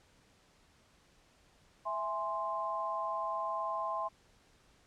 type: chord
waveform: sine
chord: E augmented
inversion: none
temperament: equal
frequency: 659.3 / 830.6 / 1046.5 Hz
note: E5 / G#5 / B#5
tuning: 0 / 0 / 0 cents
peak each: -39 / -40 / -35 dBFS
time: 1.85-4.09 s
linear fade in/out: 20 ms
effects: pink hiss -66 dBFS RMS until 4.86 s + low-pass 8000 Hz 12 dB/octave